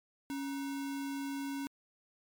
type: tone with sample-and-hold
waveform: sine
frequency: 277.2 Hz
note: C#4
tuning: in tune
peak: -35 dBFS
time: 0.3-1.67 s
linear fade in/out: 0 ms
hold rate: 1225 Hz
effects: MP3 96 kbps